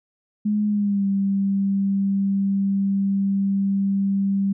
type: tone with pitch glide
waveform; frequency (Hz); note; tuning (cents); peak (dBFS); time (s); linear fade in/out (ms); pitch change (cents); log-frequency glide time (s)
sine; 209.6 to 196.7; G#3 to G3; +16 to +6; -18; 0.45-4.53; 10; -110; 0.67-1.06
effects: none